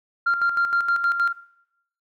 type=tone with tremolo; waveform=sine; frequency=1389 Hz; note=F6; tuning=10 cents flat; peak=-15 dBFS; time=0.26-1.33 s; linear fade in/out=10 ms; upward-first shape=square; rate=6.4 Hz; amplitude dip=60%; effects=noise-tail reverb RT60 0.8 s tail -20 dB re dry + tanh soft clip ceiling -14 dBFS